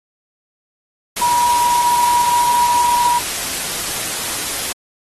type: tone in noise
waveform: sine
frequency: 964 Hz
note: B5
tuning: 42 cents flat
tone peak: -12 dBFS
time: 1.21-3.19 s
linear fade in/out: 10 ms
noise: white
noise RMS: -22 dBFS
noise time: 1.16-4.73 s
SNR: +7 dB
effects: AAC 32 kbps